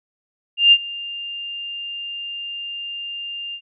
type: tone with ADSR envelope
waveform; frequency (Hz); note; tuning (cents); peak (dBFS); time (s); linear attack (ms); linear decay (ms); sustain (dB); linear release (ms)
sine; 2800; F7; +4; -6; 0.57-3.61; 150; 54; -21; 70
effects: none